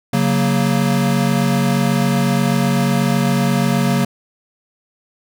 square chord, F# major, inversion second, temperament equal, 138.59 / 185 / 233.1 Hz, C#3 / F#3 / A#3, 0 / 0 / 0 cents, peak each -19 dBFS, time 0.13-4.05 s, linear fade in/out 5 ms, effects none

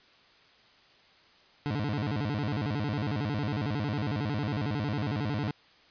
25% pulse tone with vibrato, 123.47 Hz, B2, in tune, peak -25 dBFS, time 1.66-5.51 s, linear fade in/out 0 ms, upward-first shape square, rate 11 Hz, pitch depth 290 cents each way, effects white hiss -59 dBFS RMS until 5.9 s + resampled to 11025 Hz

